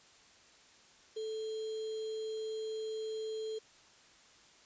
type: tone with sample-and-hold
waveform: sine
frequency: 437.8 Hz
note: A4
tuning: 9 cents flat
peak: -36 dBFS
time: 1.16-3.59 s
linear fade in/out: 10 ms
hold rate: 3675 Hz
effects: white hiss -61 dBFS RMS until 4.65 s + resampled to 16000 Hz